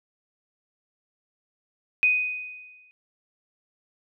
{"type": "tone with exponential decay", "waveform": "sine", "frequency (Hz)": 2495, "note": "D#7", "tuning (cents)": 4, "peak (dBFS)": -15, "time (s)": [2.03, 2.91], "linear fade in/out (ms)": 0, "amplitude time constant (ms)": 190, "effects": []}